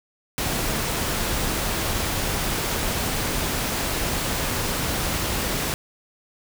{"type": "noise", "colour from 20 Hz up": "pink", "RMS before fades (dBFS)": -25, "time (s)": [0.38, 5.74], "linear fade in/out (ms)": 0, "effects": []}